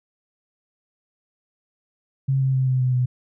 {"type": "tone with pitch steps", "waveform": "sine", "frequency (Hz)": [134.9, 132.97, 131.06, 129.18, 127.33, 125.5], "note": ["C#3", "C3", "C3", "C3", "C3", "B2"], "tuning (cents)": [-47, 28, 3, -22, -47, 28], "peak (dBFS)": -17, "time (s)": [2.28, 3.06], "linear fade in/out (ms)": 10, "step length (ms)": 130, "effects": []}